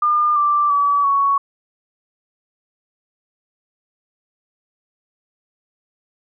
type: tone with pitch steps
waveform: sine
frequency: 1206 / 1175.1 / 1144.9 / 1115.5 Hz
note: D6 / D6 / D6 / C#6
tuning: +46 / +1 / -44 / +11 cents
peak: -13 dBFS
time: 0.02-1.38 s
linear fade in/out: 5 ms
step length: 340 ms
effects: none